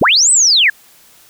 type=linear two-way sweep; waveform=sine; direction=up then down; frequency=55 to 8300 to 1586 Hz; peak=-7 dBFS; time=0.01-0.7 s; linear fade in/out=5 ms; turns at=0.31 s; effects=white hiss -46 dBFS RMS until 1.29 s